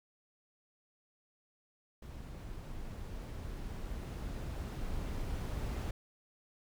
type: noise with level ramp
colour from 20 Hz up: brown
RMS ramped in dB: -46 to -36 dBFS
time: 2.02-5.91 s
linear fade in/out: 5 ms
effects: none